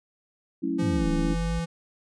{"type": "chord", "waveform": "sine", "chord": "F# minor seventh", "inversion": "none", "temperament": "equal", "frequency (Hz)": [185, 220, 277.2, 329.6], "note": ["F#3", "A3", "C#4", "E4"], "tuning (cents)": [0, 0, 0, 0], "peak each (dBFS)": [-34, -34, -28, -29], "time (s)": [0.62, 1.35], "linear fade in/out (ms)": 20}
{"type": "tone with pitch glide", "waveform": "square", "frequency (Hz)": [171.5, 167.49], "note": ["F3", "E3"], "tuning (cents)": [-31, 28], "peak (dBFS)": -28, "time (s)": [0.78, 1.66], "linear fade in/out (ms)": 20, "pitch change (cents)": -41, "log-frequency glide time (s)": [0.96, 1.02]}
{"type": "linear two-way sweep", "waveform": "sine", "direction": "down then up", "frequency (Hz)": [120.2, 30.87, 57.9], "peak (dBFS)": -27, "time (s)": [0.82, 1.6], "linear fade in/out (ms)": 10, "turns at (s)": 1.1}
{"effects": ["resampled to 22050 Hz"]}